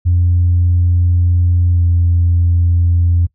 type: tone with pitch glide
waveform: sine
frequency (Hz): 87.7 to 86.24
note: F2 to F2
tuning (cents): +8 to -21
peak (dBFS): -8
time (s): 0.05-3.27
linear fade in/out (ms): 20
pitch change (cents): -29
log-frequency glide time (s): 1.72-1.82
effects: noise-tail reverb RT60 0.1 s tail -19 dB re dry + tanh soft clip ceiling -5 dBFS